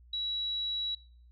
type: tone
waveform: sine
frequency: 3900 Hz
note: B7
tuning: 23 cents flat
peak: -31 dBFS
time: 0.13-0.95 s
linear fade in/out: 5 ms
effects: noise-tail reverb RT60 0.5 s tail -23 dB re dry + added 60 Hz sine -54 dBFS peak until 1.31 s